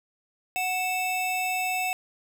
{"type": "tone pair together", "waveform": "square", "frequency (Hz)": [738.9, 2637], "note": ["F#5", "E7"], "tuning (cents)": [-3, 0], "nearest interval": "octave + minor seventh", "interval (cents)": 2203, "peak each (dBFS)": [-29, -29], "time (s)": [0.56, 1.93], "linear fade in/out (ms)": 0, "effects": []}